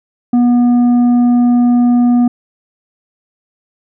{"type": "tone with tanh clipping", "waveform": "triangle", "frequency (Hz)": 242.6, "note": "B3", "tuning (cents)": -31, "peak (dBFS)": -8, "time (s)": [0.33, 2.28], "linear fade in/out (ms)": 5, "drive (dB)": 10, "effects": []}